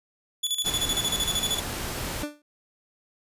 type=tone with tremolo; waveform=sawtooth; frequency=3442 Hz; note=A7; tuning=39 cents flat; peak=-20 dBFS; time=0.43-1.6 s; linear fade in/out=10 ms; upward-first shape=square; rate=13 Hz; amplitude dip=70%
type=noise; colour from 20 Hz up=pink; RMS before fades=-32 dBFS; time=0.64-2.24 s; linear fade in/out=20 ms
type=tone with exponential decay; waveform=30% pulse; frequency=295.6 Hz; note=D4; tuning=11 cents sharp; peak=-23 dBFS; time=2.23-2.42 s; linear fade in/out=2 ms; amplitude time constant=40 ms
effects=resampled to 32000 Hz